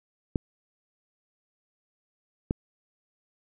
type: clicks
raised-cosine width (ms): 3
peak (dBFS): -12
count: 2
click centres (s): 0.358 / 2.509
effects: none